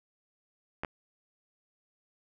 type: clicks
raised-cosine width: 0.5 ms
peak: -19 dBFS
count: 2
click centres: 0.835 / 0.848 s
effects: none